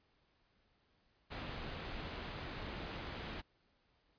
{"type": "low-pass noise", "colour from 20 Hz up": "pink", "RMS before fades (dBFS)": -45, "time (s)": [1.3, 3.42], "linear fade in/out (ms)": 20, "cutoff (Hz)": 4200, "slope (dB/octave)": 24, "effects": ["pink hiss -75 dBFS RMS until 4.18 s", "resampled to 11025 Hz"]}